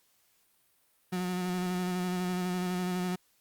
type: tone with vibrato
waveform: 35% pulse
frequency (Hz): 181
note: F#3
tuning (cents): -38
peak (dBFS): -28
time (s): 1.12-3.16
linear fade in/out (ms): 10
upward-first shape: square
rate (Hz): 12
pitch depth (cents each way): 19
effects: white hiss -69 dBFS RMS until 3.4 s + Opus 48 kbps